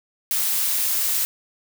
blue noise, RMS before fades -22 dBFS, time 0.31-1.25 s, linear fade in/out 0 ms, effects none

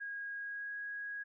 sine tone with pitch glide, 1638 to 1653.2 Hz, G#6 to G#6, -24 to -8 cents, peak -39 dBFS, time 0-1.24 s, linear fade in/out 20 ms, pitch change +16 cents, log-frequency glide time 0.35-0.75 s, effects none

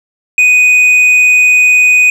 triangle tone with tanh clipping, 2489 Hz, D#7, in tune, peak -5 dBFS, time 0.38-2.1 s, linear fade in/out 2 ms, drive 9 dB, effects none

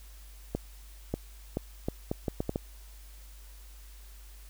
accelerating click train, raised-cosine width 2 ms, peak -16 dBFS, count 9, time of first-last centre 0.55-2.559 s, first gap 590 ms, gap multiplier 0.73, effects added 50 Hz sine -47 dBFS peak until 4.49 s + white hiss -57 dBFS RMS until 4.49 s

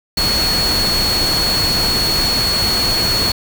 sine tone in noise, 4359 Hz, C#8, 30 cents flat, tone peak -15 dBFS, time 0.17-3.32 s, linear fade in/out 5 ms, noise pink, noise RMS -20 dBFS, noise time 0.17-3.32 s, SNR +2 dB, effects none

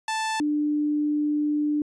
sawtooth / sine tone pair in turn, 880 / 297.4 Hz, A5 / D4, 0 / +22 cents, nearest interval octave + perfect fifth, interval 1878 cents, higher first, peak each -21 dBFS, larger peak neither, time 0.08-0.4 / 0.4-1.82 s, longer second, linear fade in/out 2 ms, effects resampled to 22050 Hz

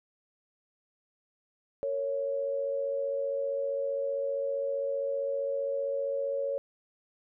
sine tone pair together, 459.1 / 554.4 Hz, A#4 / C#5, -26 / 0 cents, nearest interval minor third, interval 326 cents, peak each -36 / -29 dBFS, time 1.83-6.58 s, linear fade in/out 0 ms, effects none

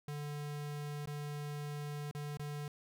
square tone with dropouts, 146.83 Hz, D3, in tune, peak -40 dBFS, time 0.08-2.68 s, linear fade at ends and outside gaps 2 ms, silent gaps 1.058-1.073 / 2.112-2.149 / 2.372-2.395 s, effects none

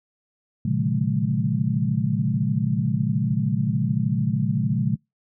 sine tone cluster, 116.2 / 134.9 / 148.4 / 181.5 / 211.6 Hz, A#2 / C#3 / D3 / F#3 / G#3, -5 / -47 / +18 / -33 / +33 cents, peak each -26 dBFS, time 0.65-4.96 s, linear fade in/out 5 ms, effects noise-tail reverb RT60 0.2 s tail -26 dB re dry

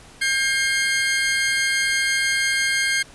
sawtooth tone pair together, 1599 / 2134 Hz, G6 / C7, +34 / +34 cents, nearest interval perfect fourth, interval 500 cents, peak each -18 dBFS, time 0.21-3.03 s, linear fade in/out 10 ms, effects pink hiss -46 dBFS RMS until 3.14 s + resampled to 24000 Hz

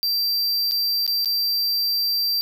square tone with dropouts, 4700 Hz, D8, 1 cent sharp, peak -20 dBFS, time 0.03-2.41 s, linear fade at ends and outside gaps 0 ms, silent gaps 0.712-0.719 / 1.065-1.077 / 1.247-1.257 s, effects none

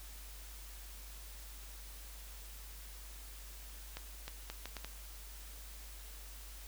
accelerating click train, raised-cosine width 0.2 ms, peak -25 dBFS, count 6, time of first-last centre 3.97-4.846 s, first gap 310 ms, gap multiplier 0.71, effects added 50 Hz sine -49 dBFS peak until 6.67 s + white hiss -54 dBFS RMS until 6.67 s

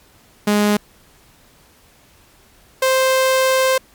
sawtooth tone pair in turn, 207.7 / 523.4 Hz, G#3 / C5, 0 / 0 cents, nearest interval octave + major third, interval 1600 cents, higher second, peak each -9 dBFS, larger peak neither, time 0.47-0.77 / 2.82-3.78 s, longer second, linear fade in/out 5 ms, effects pink hiss -51 dBFS RMS until 3.94 s + MP3 96 kbps

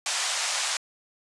white band-pass noise, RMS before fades -28 dBFS, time 0.06-0.77 s, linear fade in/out 2 ms, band 660 to 8000 Hz, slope 24 dB/octave, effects resampled to 24000 Hz

